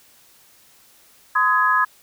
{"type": "tone cluster", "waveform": "sine", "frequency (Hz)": [1025, 1258, 1672], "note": ["C6", "D#6", "G#6"], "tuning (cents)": [-36, 19, 11], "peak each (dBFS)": -19, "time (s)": [1.35, 1.85], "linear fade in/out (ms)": 10, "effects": ["white hiss -53 dBFS RMS until 2.02 s"]}